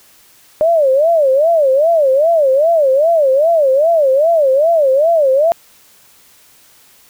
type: tone with vibrato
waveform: sine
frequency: 596 Hz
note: D5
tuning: 25 cents sharp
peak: -8 dBFS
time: 0.61-5.52 s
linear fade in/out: 0 ms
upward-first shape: sine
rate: 2.5 Hz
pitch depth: 230 cents each way
effects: white hiss -47 dBFS RMS until 7.09 s